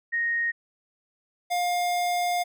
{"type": "tone pair in turn", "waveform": ["sine", "square"], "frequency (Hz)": [1864.7, 708], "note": ["A#6", "F5"], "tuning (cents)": [0, 23], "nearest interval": "octave + perfect fourth", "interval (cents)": 1677, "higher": "first", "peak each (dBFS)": [-23, -24], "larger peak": "first", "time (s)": [[0.12, 0.52], [1.5, 2.44]], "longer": "second", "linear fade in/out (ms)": 20, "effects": []}